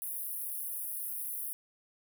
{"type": "high-pass noise", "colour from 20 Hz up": "pink", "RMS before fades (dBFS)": -38, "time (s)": [0.02, 1.53], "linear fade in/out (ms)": 0, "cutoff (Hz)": 9800, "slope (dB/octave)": 96, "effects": []}